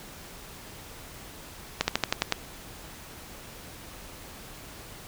slowing click train, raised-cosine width 0.2 ms, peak -5 dBFS, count 7, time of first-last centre 1.81-2.324 s, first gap 70 ms, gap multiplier 1.08, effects pink hiss -45 dBFS RMS until 5.07 s

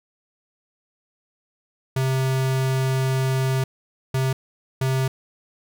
square tone bursts at uneven times, 131.9 Hz, C3, 14 cents sharp, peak -20 dBFS, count 3, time 1.96-3.64 / 4.14-4.33 / 4.81-5.08 s, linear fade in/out 5 ms, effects none

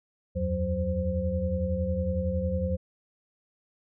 sine tone cluster, 77.5 / 88.4 / 183.6 / 521 Hz, D#2 / F2 / F#3 / C5, -6 / +22 / -13 / -7 cents, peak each -31 dBFS, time 0.35-2.77 s, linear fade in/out 20 ms, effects none

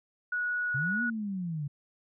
sine tone, 1462 Hz, F#6, 21 cents flat, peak -28 dBFS, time 0.32-1.1 s, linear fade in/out 5 ms
sine linear two-way sweep, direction up then down, 123.47 to 240.6 to 139 Hz, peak -31 dBFS, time 0.74-1.68 s, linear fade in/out 10 ms, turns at 1.03 s
effects none

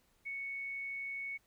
sine tone, 2217 Hz, C#7, in tune, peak -38 dBFS, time 0.25-1.38 s, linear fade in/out 20 ms, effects pink hiss -72 dBFS RMS until 1.46 s

